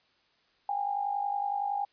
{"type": "tone with amplitude modulation", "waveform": "sine", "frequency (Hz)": 810, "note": "G#5", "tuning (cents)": -43, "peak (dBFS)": -25, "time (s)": [0.69, 1.85], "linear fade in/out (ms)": 2, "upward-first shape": "sine", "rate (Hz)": 50.8, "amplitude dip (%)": 70, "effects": ["white hiss -68 dBFS RMS until 1.92 s", "resampled to 11025 Hz"]}